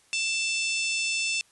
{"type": "harmonic tone", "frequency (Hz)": 886, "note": "A5", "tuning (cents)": 12, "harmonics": [3, 4, 5, 6, 7, 8, 9, 10], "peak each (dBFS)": [-27, -35, -39, -34, -39, -38, -39, -42], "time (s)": [0.13, 1.41], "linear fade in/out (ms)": 0, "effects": ["white hiss -61 dBFS RMS until 1.51 s", "resampled to 24000 Hz"]}